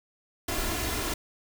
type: noise with comb filter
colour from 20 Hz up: pink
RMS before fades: -30 dBFS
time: 0.48-1.14 s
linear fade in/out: 5 ms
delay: 2.9 ms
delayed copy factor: +0.6
effects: none